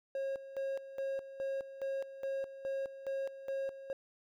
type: tone with tremolo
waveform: triangle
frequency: 542 Hz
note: C#5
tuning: 39 cents flat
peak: -32 dBFS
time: 0.15-3.93 s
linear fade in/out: 2 ms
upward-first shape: square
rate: 2.4 Hz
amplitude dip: 75%
effects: none